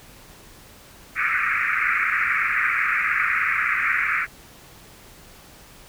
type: band-pass noise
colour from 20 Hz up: white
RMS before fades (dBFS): -22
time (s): 1.15-4.27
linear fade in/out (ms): 50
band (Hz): 1200 to 2400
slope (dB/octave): 96
effects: pink hiss -47 dBFS RMS until 5.88 s